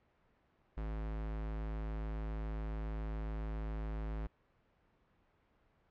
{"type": "tone", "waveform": "square", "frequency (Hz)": 53.6, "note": "A1", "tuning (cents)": -45, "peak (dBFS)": -38, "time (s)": [0.77, 4.27], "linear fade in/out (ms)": 5, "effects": ["pink hiss -72 dBFS RMS until 5.9 s", "low-pass 2000 Hz 12 dB/octave"]}